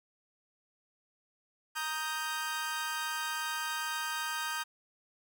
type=chord; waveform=sawtooth; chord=Eb major; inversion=second; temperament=equal; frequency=932.3 / 1244.5 / 1568 Hz; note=Bb5 / Eb6 / G6; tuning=0 / 0 / 0 cents; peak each=-35 / -35 / -33 dBFS; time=1.75-4.64 s; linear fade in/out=20 ms; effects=none